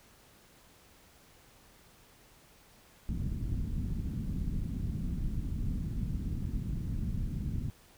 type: low-pass noise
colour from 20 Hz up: pink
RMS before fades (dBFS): -34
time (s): 3.09-7.7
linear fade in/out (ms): 0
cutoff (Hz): 230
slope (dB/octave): 24
effects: pink hiss -60 dBFS RMS until 7.97 s